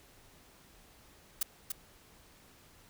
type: noise with echo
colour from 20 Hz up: blue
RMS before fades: -30 dBFS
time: 1.41-1.43 s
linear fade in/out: 5 ms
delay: 290 ms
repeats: 1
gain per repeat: -5 dB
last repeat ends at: 1.72 s
effects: pink hiss -60 dBFS RMS until 2.89 s